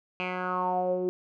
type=tone with low-pass filter sweep; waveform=10% pulse; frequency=182.5 Hz; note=F#3; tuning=24 cents flat; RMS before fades=-29 dBFS; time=0.2-1.09 s; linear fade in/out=0 ms; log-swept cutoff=2600 to 370 Hz; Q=5.8; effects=none